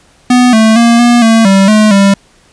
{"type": "tone with pitch steps", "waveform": "square", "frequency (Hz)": [248.1, 220.5, 234, 239.5, 225.4, 194.4, 214.2, 197.6], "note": ["B3", "A3", "A#3", "A#3", "A3", "G3", "A3", "G3"], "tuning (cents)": [8, 4, 7, 47, 42, -14, -46, 14], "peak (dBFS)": -4, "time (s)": [0.3, 2.14], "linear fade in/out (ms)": 5, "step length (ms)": 230, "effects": ["pink hiss -46 dBFS RMS until 2.52 s", "resampled to 22050 Hz"]}